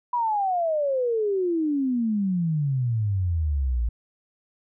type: exponential sweep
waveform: sine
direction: down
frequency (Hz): 991 to 55.3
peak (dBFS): -21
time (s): 0.13-3.89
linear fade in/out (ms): 5
effects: none